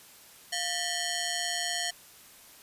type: ring-modulated tone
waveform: 10% pulse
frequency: 1244.5 Hz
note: D#6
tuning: in tune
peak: -18 dBFS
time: 0.52-1.91 s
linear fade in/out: 10 ms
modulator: 544 Hz
effects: white hiss -53 dBFS RMS until 2.62 s + resampled to 32000 Hz